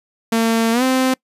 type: tone with pitch glide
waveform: sawtooth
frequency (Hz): 227.2 to 259.5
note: A#3 to C4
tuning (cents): -44 to -14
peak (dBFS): -10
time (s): 0.32-1.14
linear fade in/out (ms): 5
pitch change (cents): +230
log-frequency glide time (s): 0.72-0.83
effects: noise-tail reverb RT60 0.1 s tail -25 dB re dry + resampled to 32000 Hz